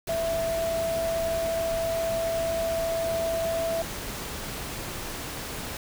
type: tone in noise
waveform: sine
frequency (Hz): 662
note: E5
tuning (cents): +7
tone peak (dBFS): -25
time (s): 0.09-3.82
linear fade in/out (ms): 2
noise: pink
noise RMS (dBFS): -35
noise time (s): 0.07-5.77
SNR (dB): +7
effects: none